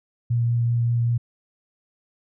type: tone with vibrato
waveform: sine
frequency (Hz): 118.3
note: A#2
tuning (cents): +26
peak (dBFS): -18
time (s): 0.3-1.18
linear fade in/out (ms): 10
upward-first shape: triangle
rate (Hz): 5.2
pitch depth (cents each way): 11
effects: none